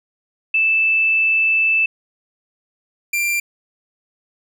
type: tone pair in turn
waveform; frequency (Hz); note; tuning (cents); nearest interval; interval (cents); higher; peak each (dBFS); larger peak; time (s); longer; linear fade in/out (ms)
sine / 45% pulse; 2637 / 2372; E7 / D7; 0 / +17; major second; 183; first; -13 / -17; first; 0.54-1.86 / 3.13-3.4; first; 5
effects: none